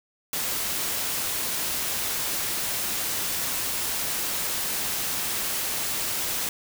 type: noise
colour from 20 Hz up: white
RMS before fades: -28 dBFS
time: 0.33-6.49 s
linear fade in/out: 2 ms
effects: none